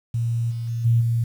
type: tone with level steps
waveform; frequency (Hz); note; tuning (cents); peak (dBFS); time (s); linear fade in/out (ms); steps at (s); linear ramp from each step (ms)
sine; 116.54; A#2; 0; -20 / -25 / -23 / -14 / -18; 0.14-1.24; 5; 0.5 / 0.67 / 0.84 / 1; 20
effects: 8-bit